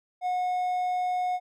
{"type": "tone", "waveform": "triangle", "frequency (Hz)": 727, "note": "F#5", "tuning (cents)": -31, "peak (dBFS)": -23, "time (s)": [0.21, 1.4], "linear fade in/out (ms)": 50, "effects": []}